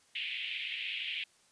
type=band-pass noise; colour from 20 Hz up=white; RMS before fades=-38 dBFS; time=0.15-1.24 s; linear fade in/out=5 ms; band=2200 to 3200 Hz; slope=48 dB/octave; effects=white hiss -66 dBFS RMS until 1.51 s + resampled to 22050 Hz